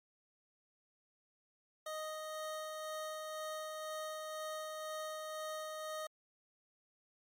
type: tone with tremolo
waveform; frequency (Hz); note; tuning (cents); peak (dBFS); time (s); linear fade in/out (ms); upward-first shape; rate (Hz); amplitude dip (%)
25% pulse; 622.3; D#5; 0; -36; 1.86-6.07; 5; sine; 2; 25
effects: MP3 64 kbps